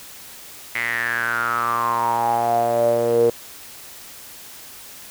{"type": "tone with band-pass filter sweep", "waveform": "sawtooth", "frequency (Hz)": 117.7, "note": "A#2", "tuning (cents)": 17, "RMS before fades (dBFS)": -20, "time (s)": [0.75, 3.3], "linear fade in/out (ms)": 5, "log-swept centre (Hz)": [2100, 450], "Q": 9.6, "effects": ["white hiss -40 dBFS RMS until 5.1 s"]}